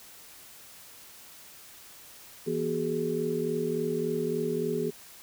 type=tone cluster; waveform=sine; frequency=165.1 / 241.9 / 379.4 / 422.9 Hz; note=E3 / B3 / F#4 / G#4; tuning=+3 / -36 / +43 / +31 cents; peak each=-35 / -34 / -32 / -30 dBFS; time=2.46-4.91 s; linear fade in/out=20 ms; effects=white hiss -50 dBFS RMS until 5.22 s